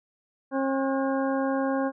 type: harmonic tone with a mistuned harmonic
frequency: 269.6 Hz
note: C#4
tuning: 48 cents flat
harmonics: 1 / 2 / 3 / 4 / 5 / 6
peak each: -26 / -28 / -33 / -35 / -40 / -39 dBFS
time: 0.51-1.92 s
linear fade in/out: 50 ms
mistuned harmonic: 5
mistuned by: +110 cents
effects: none